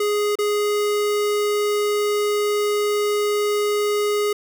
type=tone with dropouts; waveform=square; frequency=415.3 Hz; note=G#4; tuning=in tune; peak=-19 dBFS; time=0-4.33 s; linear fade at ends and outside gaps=5 ms; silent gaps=0.355-0.387 s; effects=none